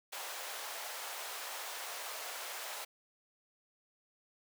pink high-pass noise, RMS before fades -43 dBFS, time 0.12-2.85 s, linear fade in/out 10 ms, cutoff 570 Hz, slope 24 dB/octave, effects none

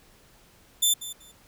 15% pulse tone with echo, 3541 Hz, A7, 10 cents sharp, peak -12 dBFS, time 0.82-0.94 s, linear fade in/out 10 ms, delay 190 ms, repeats 2, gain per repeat -15 dB, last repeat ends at 1.32 s, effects pink hiss -57 dBFS RMS until 1.47 s

